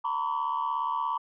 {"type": "tone cluster", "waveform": "sine", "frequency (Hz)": [919, 996, 1137], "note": ["A#5", "B5", "C#6"], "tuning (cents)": [-25, 14, 44], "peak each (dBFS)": -30, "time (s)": [0.04, 1.18], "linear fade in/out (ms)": 10, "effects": ["tanh soft clip ceiling -21 dBFS"]}